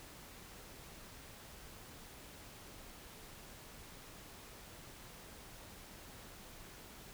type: silence
effects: pink hiss -54 dBFS RMS until 7.13 s